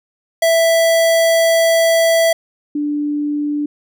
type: tone pair in turn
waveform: square / sine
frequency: 660 / 294 Hz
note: E5 / D4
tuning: +2 / +2 cents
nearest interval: octave + major second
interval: 1400 cents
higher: first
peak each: -11 / -16 dBFS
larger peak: first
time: 0.42-2.33 / 2.75-3.66 s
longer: first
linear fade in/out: 5 ms
effects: none